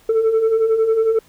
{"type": "beating tone pair", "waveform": "sine", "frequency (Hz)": [436.6, 447.6], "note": ["A4", "A4"], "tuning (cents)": [-13, 30], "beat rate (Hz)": 11, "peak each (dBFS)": [-19, -12], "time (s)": [0.09, 1.19], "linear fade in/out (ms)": 5, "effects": ["tanh soft clip ceiling -11 dBFS", "pink hiss -52 dBFS RMS until 1.28 s"]}